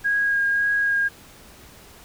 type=tone with vibrato; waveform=sine; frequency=1635 Hz; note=G#6; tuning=28 cents flat; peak=-18 dBFS; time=0.04-1.09 s; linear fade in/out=20 ms; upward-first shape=sine; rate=1.8 Hz; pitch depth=14 cents each way; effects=pink hiss -47 dBFS RMS until 2.04 s